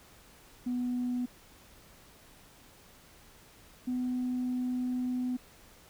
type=tone pair in turn; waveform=sine; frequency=246.9 / 250.6 Hz; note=B3 / B3; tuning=0 / +25 cents; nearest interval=unison; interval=25 cents; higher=second; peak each=-28 dBFS; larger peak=neither; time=0.66-1.26 / 3.87-5.37 s; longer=second; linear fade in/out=10 ms; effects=tanh soft clip ceiling -26 dBFS + pink hiss -57 dBFS RMS until 5.89 s